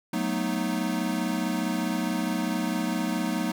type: chord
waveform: square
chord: B dominant seventh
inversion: second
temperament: equal with one note detuned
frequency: 185 / 220 / 244.7 / 311.1 Hz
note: F#3 / A3 / B3 / D#4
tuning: 0 / 0 / -16 / 0 cents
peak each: -32 dBFS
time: 0.13-3.52 s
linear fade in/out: 5 ms
effects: none